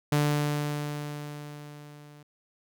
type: tone with level ramp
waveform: sawtooth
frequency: 147.4 Hz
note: D3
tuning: 7 cents sharp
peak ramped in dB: -17 to -45 dBFS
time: 0.12-2.23 s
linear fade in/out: 5 ms
effects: none